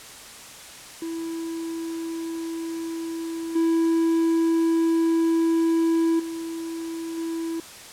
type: tone with level steps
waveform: triangle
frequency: 329.6 Hz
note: E4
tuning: in tune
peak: -26 / -16 / -27 / -24 dBFS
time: 1.02-7.6 s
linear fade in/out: 2 ms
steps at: 3.55 / 6.19 / 7.17 s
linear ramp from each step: 10 ms
effects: white hiss -42 dBFS RMS until 7.92 s + low-pass 10000 Hz 12 dB/octave